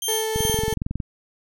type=tone with tremolo; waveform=15% pulse; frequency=3162 Hz; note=G7; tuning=14 cents sharp; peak=-15 dBFS; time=0.02-0.74 s; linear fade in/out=2 ms; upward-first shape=sine; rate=2.7 Hz; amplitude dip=80%
type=tone; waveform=35% pulse; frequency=440 Hz; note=A4; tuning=in tune; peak=-22 dBFS; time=0.08-0.74 s; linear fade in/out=5 ms
type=click train; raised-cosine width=5 ms; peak=-14 dBFS; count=15; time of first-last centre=0.36-1.002 s; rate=21.8 Hz
effects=none